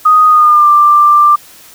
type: tone with pitch glide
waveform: sine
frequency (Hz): 1244.5 to 1183.5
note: D#6 to D6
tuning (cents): 0 to +13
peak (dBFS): -3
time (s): 0.05-1.36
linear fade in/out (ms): 10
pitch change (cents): -87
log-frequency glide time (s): 0.28-0.69
effects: white hiss -38 dBFS RMS until 1.74 s